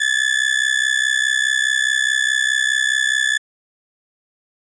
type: tone with amplitude modulation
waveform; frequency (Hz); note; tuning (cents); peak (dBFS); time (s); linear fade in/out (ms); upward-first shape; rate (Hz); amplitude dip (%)
35% pulse; 1729; A6; -31; -10; 0-3.38; 10; sine; 64.8; 85
effects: resampled to 22050 Hz